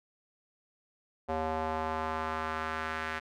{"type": "tone with band-pass filter sweep", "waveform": "square", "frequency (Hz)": 79.3, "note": "D#2", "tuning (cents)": 33, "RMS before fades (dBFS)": -34, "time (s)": [1.28, 3.2], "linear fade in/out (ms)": 20, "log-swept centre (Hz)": [700, 1700], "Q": 1.8, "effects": []}